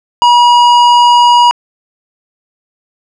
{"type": "tone with hard clipping", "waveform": "sine", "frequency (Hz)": 963, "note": "B5", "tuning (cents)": -44, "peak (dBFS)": -5, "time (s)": [0.22, 1.51], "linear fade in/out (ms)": 0, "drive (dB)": 16, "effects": ["low-pass 5000 Hz 12 dB/octave"]}